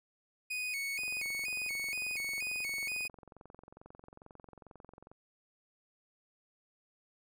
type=tone with vibrato; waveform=40% pulse; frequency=2349 Hz; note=D7; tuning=in tune; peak=-34 dBFS; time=0.5-3.08 s; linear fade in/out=10 ms; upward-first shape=square; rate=2.1 Hz; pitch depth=100 cents each way
type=click train; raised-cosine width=1 ms; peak=-38 dBFS; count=93; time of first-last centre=0.99-5.116 s; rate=22.3 Hz
effects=none